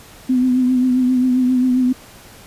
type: tone with vibrato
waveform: sine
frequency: 253.4 Hz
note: B3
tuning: 45 cents sharp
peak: -12 dBFS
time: 0.29-1.93 s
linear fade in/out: 10 ms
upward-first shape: triangle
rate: 7.5 Hz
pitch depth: 43 cents each way
effects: pink hiss -42 dBFS RMS until 2.46 s + resampled to 32000 Hz